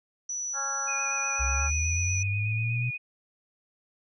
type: tone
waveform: sine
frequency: 5920 Hz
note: F#8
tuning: in tune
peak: -30 dBFS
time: 0.29-2.23 s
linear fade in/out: 5 ms
type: harmonic tone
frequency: 275 Hz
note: C#4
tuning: 14 cents flat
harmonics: 2 / 3 / 4 / 5 / 6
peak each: -45 / -38 / -43 / -33 / -41 dBFS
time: 0.53-1.71 s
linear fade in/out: 50 ms
type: tone with vibrato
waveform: sine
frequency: 2468 Hz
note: D#7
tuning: 15 cents flat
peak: -31 dBFS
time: 0.87-2.98 s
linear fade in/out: 20 ms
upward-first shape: square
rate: 8.2 Hz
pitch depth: 15 cents each way
type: linear sweep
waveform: sine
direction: up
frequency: 64 to 124.6 Hz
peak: -26 dBFS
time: 1.39-2.91 s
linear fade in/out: 20 ms
effects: none